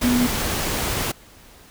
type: tone in noise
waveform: sine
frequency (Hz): 245.2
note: B3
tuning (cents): -12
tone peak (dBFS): -16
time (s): 0.03-0.27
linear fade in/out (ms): 10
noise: pink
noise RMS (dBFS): -24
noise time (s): 0.01-1.12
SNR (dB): +5
effects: pink hiss -48 dBFS RMS until 1.7 s